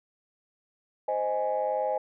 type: chord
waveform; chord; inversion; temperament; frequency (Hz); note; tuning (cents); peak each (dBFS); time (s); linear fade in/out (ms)
sine; Ab major; first; equal with one note detuned; 520.8 / 622.3 / 830.6; C5 / Eb5 / Ab5; -8 / 0 / 0; -29; 1.08-1.98; 5
effects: tanh soft clip ceiling -18 dBFS